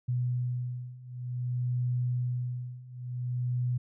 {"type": "beating tone pair", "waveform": "sine", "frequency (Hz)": [123.47, 124.01], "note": ["B2", "B2"], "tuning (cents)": [0, 8], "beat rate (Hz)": 0.54, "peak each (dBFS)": [-33, -31], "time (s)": [0.08, 3.78], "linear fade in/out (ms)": 10, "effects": []}